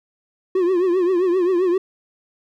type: tone with vibrato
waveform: triangle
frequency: 361.7 Hz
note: F#4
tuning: 39 cents flat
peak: -13 dBFS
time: 0.55-1.78 s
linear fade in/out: 5 ms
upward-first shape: triangle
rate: 7.6 Hz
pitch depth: 120 cents each way
effects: none